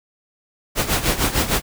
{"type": "noise with tremolo", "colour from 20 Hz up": "pink", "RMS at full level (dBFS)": -17, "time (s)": [0.75, 1.62], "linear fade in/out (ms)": 50, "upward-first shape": "sine", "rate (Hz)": 6.6, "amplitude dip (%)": 75, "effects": []}